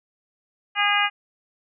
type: harmonic tone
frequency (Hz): 409.1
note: G#4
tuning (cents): -26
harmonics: 2 / 3 / 4 / 5 / 6 / 7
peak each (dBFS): -25 / -25 / -25 / -25 / -25 / -25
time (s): 0.75-1.1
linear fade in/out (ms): 50
effects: none